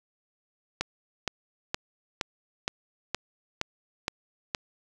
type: click train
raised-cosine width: 0.2 ms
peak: -10 dBFS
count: 9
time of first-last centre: 0.81-4.548 s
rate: 2.14 Hz
effects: none